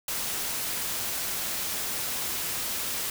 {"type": "noise", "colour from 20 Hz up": "white", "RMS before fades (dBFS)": -31, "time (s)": [0.08, 3.1], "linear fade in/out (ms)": 2, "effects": []}